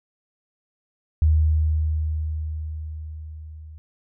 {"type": "tone with level ramp", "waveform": "sine", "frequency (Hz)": 77.78, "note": "D#2", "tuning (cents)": 0, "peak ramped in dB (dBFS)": [-13, -38], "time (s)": [1.22, 3.78], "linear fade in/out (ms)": 0, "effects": []}